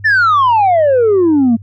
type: exponential sweep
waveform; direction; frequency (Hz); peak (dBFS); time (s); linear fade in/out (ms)
sine; down; 1818 to 220; -5; 0.04-1.57; 20
effects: tanh soft clip ceiling -6 dBFS + added 100 Hz sine -30 dBFS peak until 1.62 s